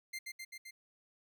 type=tone with echo; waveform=sawtooth; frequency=2093 Hz; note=C7; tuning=in tune; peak=-36 dBFS; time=0.13-0.19 s; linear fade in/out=10 ms; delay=130 ms; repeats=4; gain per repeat=-2 dB; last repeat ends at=0.71 s; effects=none